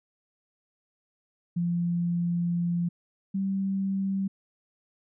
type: tone pair in turn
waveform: sine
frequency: 172.8 / 193.96 Hz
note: F3 / G3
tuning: -18 / -18 cents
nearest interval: major second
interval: 200 cents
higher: second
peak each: -24 / -25 dBFS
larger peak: first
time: 1.56-2.89 / 3.34-4.28 s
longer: first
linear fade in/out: 10 ms
effects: none